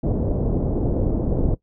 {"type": "low-pass noise", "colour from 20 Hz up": "pink", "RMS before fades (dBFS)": -21, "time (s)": [0.03, 1.55], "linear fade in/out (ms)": 10, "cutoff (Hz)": 540, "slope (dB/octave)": 24, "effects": ["noise-tail reverb RT60 0.1 s tail -18 dB re dry"]}